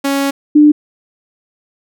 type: tone pair in turn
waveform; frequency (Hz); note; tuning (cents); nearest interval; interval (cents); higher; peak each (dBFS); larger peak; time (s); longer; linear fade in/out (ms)
sawtooth / sine; 277.2 / 298.3; C#4 / D4; 0 / +27; minor second; 127; second; -9 / -3; second; 0.04-0.31 / 0.55-0.72; first; 10
effects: none